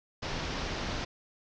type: low-pass noise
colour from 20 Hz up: pink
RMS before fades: -35 dBFS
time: 0.22-1.05 s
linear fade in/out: 10 ms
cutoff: 5900 Hz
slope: 48 dB/octave
effects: none